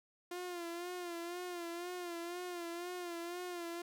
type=tone with vibrato; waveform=sawtooth; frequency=349.2 Hz; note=F4; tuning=in tune; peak=-37 dBFS; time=0.31-3.82 s; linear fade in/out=5 ms; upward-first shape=sine; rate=2 Hz; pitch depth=57 cents each way; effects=none